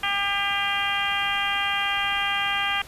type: harmonic tone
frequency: 400 Hz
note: G4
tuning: 35 cents sharp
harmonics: 2 / 3 / 4 / 5 / 6 / 7 / 8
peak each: -30 / -30 / -30 / -30 / -30 / -30 / -30 dBFS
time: 0.03-2.82 s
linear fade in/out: 5 ms
effects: pink hiss -45 dBFS RMS until 2.87 s + resampled to 32000 Hz